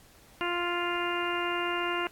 harmonic tone, 349.2 Hz, F4, in tune, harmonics 1 / 2 / 3 / 4 / 5 / 6 / 7 / 8, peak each -33 / -37 / -34 / -35 / -40 / -39 / -42 / -36 dBFS, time 0.41-2.07 s, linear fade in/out 0 ms, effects pink hiss -57 dBFS RMS until 2.11 s + AAC 64 kbps

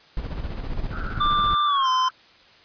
brown noise with tremolo, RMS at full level -27 dBFS, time 0.17-1.55 s, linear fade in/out 2 ms, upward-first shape square, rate 15 Hz, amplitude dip 45%
pink band-pass noise, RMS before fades -37 dBFS, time 0.91-2.11 s, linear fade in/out 20 ms, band 1300 to 1500 Hz, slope 96 dB/octave
square tone with pitch glide, 1183 to 1029.9 Hz, D6 to C6, +12 to -28 cents, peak -19 dBFS, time 1.2-2.09 s, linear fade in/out 10 ms, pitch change -240 cents, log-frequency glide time 1.66-1.89 s
effects white hiss -52 dBFS RMS until 2.64 s + resampled to 11025 Hz

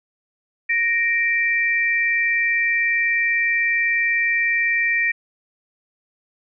sine tone pair together, 1861.2 / 2345 Hz, A#6 / D7, -3 / -3 cents, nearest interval major third, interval 400 cents, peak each -19 / -20 dBFS, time 0.69-5.12 s, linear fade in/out 10 ms, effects none

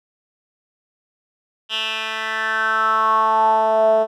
10% pulse tone with band-pass filter sweep, 220 Hz, A3, in tune, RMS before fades -18 dBFS, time 1.69-4.07 s, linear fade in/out 50 ms, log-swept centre 3000 to 580 Hz, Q 5.7, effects none

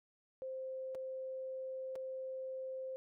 sine tone with dropouts, 523.3 Hz, C5, in tune, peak -40 dBFS, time 0.42-2.96 s, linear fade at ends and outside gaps 0 ms, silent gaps 0.948-0.952 / 1.955-1.959 s, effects none

